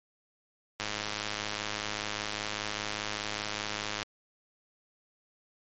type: click train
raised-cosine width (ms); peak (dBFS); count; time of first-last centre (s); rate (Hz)
0.2; -15; 340; 0.8-4.029; 105
effects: MP3 32 kbps